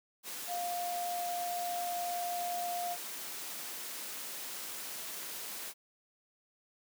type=tone in noise; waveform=sine; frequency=704 Hz; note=F5; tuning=14 cents sharp; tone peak=-34 dBFS; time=0.47-2.97 s; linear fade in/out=50 ms; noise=white; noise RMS=-42 dBFS; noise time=0.23-5.74 s; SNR=+5 dB; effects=high-pass 200 Hz 12 dB/octave